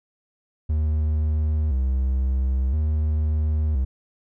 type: tone with vibrato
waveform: triangle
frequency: 70.8 Hz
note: C#2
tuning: 37 cents sharp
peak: -17 dBFS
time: 0.69-3.85 s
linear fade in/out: 10 ms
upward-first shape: square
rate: 0.49 Hz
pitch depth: 140 cents each way
effects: none